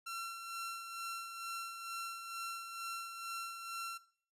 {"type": "tone with tremolo", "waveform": "sawtooth", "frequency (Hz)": 1358, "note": "F6", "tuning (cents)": -49, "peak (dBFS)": -36, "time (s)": [0.06, 3.98], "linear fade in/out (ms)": 10, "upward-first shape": "sine", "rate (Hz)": 2.2, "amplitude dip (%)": 50, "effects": ["noise-tail reverb RT60 0.5 s tail -17 dB re dry", "resampled to 32000 Hz"]}